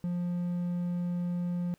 triangle tone, 175.8 Hz, F3, 12 cents sharp, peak -27 dBFS, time 0.04-1.74 s, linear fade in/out 0 ms, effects pink hiss -68 dBFS RMS until 1.78 s

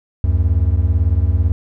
triangle beating tone pair, 73.42 / 91.42 Hz, D2 / F#2, 0 / -20 cents, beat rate 18 Hz, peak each -13 dBFS, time 0.24-1.52 s, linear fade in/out 0 ms, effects none

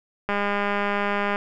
click train, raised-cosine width 0.5 ms, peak -10 dBFS, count 218, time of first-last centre 0.29-1.359 s, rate 203 Hz, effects none

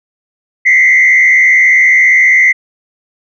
sine tone with frequency modulation, 2056 Hz, C7, 31 cents flat, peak -3 dBFS, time 0.65-2.53 s, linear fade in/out 20 ms, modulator 74.9 Hz, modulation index 1.2, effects tanh soft clip ceiling 0 dBFS

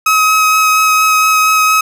30% pulse tone with vibrato, 1273 Hz, D#6, 39 cents sharp, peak -5 dBFS, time 0.06-1.81 s, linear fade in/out 5 ms, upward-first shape sine, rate 4.3 Hz, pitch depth 9 cents each way, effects none

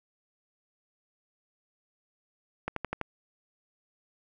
click train, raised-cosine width 0.5 ms, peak -16 dBFS, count 5, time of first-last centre 2.68-3.013 s, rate 12 Hz, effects none

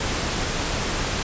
pink noise, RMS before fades -25 dBFS, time 0-1.23 s, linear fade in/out 5 ms, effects resampled to 16000 Hz

